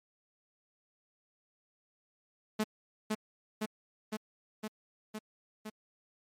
sawtooth tone with echo, 215.4 Hz, A3, 37 cents flat, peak -24 dBFS, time 2.59-2.64 s, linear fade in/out 10 ms, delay 510 ms, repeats 6, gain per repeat -2 dB, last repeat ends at 5.7 s, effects MP3 64 kbps

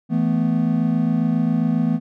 triangle chord, E suspended fourth, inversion none, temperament just, 164.81 / 219.8 / 247.2 Hz, E3 / A3 / B3, 0 / -2 / +2 cents, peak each -19 dBFS, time 0.09-2 s, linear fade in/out 50 ms, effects none

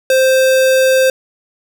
square tone, 523.3 Hz, C5, in tune, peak -9 dBFS, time 0.1-1.1 s, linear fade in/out 2 ms, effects none

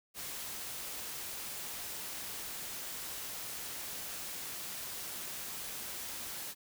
white noise, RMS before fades -42 dBFS, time 0.14-6.55 s, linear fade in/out 50 ms, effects none

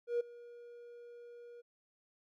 triangle tone with ADSR envelope, 477 Hz, A#4, 40 cents sharp, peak -25 dBFS, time 0.07-1.62 s, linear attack 130 ms, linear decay 12 ms, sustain -23 dB, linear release 21 ms, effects tanh soft clip ceiling -26 dBFS

